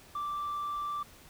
sine tone, 1172 Hz, D6, 4 cents flat, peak -30 dBFS, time 0.15-1.03 s, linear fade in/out 5 ms, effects tanh soft clip ceiling -31 dBFS + pink hiss -55 dBFS RMS until 1.29 s

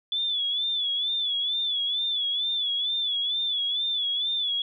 sine tone with vibrato, 3452 Hz, A7, 34 cents flat, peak -24 dBFS, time 0.12-4.62 s, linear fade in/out 2 ms, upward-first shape sine, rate 2.2 Hz, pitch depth 79 cents each way, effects none

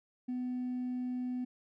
triangle tone with hard clipping, 250 Hz, B3, 21 cents sharp, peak -33 dBFS, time 0.28-1.45 s, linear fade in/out 10 ms, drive 2 dB, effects none

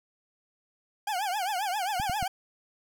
40% pulse tone with vibrato, 784 Hz, G5, in tune, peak -27 dBFS, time 1.07-2.28 s, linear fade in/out 5 ms, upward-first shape triangle, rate 7.5 Hz, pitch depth 210 cents each way
clicks, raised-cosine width 5 ms, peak -23 dBFS, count 3, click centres 1.999 / 2.097 / 2.227 s
effects none

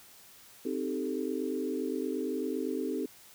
sine chord, A half-diminished seventh, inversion first, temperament equal, 261.6 / 311.1 / 392 / 440 Hz, C4 / Eb4 / G4 / A4, 0 / 0 / 0 / 0 cents, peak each -35 / -36 / -36 / -37 dBFS, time 0.65-3.06 s, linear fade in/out 5 ms, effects white hiss -55 dBFS RMS until 3.34 s

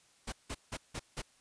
pink noise bursts, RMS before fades -39 dBFS, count 5, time 0.27-1.22 s, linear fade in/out 10 ms, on 54 ms, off 170 ms, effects white hiss -66 dBFS RMS until 1.4 s + resampled to 22050 Hz

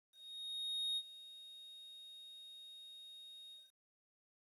triangle tone with ADSR envelope, 3729 Hz, A#7, in tune, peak -34 dBFS, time 0.12-3.72 s, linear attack 850 ms, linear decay 52 ms, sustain -17 dB, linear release 190 ms, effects resampled to 32000 Hz + 12-bit

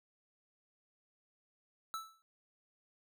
square tone with exponential decay, 1316 Hz, E6, 3 cents flat, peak -36 dBFS, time 1.94-2.22 s, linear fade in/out 0 ms, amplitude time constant 60 ms, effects none

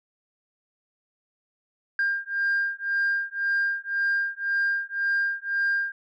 sine beating tone pair, 1600 / 1601.9 Hz, G6 / G6, +35 / +37 cents, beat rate 1.9 Hz, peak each -25 / -25 dBFS, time 1.99-5.92 s, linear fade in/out 2 ms, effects tanh soft clip ceiling -18 dBFS

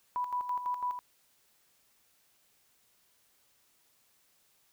sine tone with tremolo, 987.8 Hz, B5, in tune, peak -29 dBFS, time 0.16-0.99 s, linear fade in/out 0 ms, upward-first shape square, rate 6 Hz, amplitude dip 60%, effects white hiss -69 dBFS RMS until 4.72 s

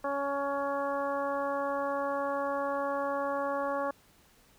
harmonic tone, 280 Hz, C#4, 18 cents sharp, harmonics 1 / 2 / 3 / 4 / 5 / 6, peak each -39 / -32 / -37 / -35 / -42 / -44 dBFS, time 0.04-3.91 s, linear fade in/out 5 ms, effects pink hiss -62 dBFS RMS until 4.58 s

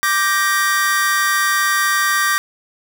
45% pulse chord, G minor, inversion second, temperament just, 1176 / 1568 / 1881.6 Hz, D6 / G6 / Bb6, +2 / 0 / +16 cents, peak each -19 dBFS, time 0.03-2.38 s, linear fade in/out 0 ms, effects none

